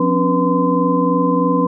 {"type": "tone cluster", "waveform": "sine", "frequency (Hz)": [177.6, 261.3, 284.5, 490.2, 1028], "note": ["F3", "C4", "C#4", "B4", "C6"], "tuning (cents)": [29, -2, 45, -13, -31], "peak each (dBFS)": -19, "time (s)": [0, 1.67], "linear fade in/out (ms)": 5, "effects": []}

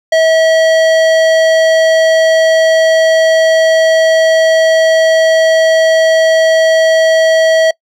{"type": "tone with hard clipping", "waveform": "sine", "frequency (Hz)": 645, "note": "E5", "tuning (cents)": -38, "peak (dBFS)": -8, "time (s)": [0.12, 7.71], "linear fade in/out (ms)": 5, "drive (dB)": 15, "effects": ["noise-tail reverb RT60 0.1 s tail -24 dB re dry"]}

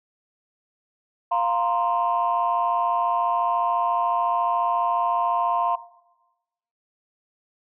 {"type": "chord", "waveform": "sine", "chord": "F suspended fourth", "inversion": "none", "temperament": "equal", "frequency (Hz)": [698.5, 932.3, 1046.5], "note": ["F5", "Bb5", "C6"], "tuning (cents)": [0, 0, 0], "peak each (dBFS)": -23, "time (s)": [1.31, 5.76], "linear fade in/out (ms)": 10, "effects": ["noise-tail reverb RT60 1.0 s tail -17 dB re dry", "tanh soft clip ceiling -12 dBFS"]}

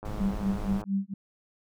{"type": "click train", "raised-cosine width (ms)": 1, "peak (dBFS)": -27, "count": 86, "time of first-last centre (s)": [0.03, 0.84], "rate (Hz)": 105}
{"type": "noise", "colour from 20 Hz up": "brown", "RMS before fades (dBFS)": -35, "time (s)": [0.05, 0.82], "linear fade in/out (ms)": 2}
{"type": "tone with tremolo", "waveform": "sine", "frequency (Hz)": 196, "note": "G3", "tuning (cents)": 0, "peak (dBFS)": -23, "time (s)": [0.2, 1.14], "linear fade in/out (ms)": 5, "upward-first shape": "sine", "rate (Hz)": 4.3, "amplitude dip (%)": 100}
{"effects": []}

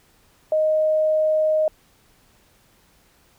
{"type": "tone", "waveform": "sine", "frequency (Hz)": 622.3, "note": "D#5", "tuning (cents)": 0, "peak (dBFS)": -16, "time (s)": [0.52, 1.68], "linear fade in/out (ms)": 2, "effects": ["pink hiss -58 dBFS RMS until 3.38 s"]}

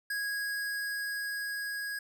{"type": "tone with level ramp", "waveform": "square", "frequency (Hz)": 1652, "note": "G#6", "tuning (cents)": -10, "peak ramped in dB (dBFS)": [-32, -35], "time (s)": [0.1, 1.99], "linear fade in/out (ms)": 5, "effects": []}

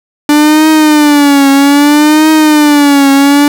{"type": "tone with vibrato", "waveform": "45% pulse", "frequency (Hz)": 293.7, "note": "D4", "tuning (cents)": 0, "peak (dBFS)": -3, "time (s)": [0.29, 3.48], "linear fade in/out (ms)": 2, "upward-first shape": "triangle", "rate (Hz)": 0.62, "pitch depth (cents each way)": 120, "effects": []}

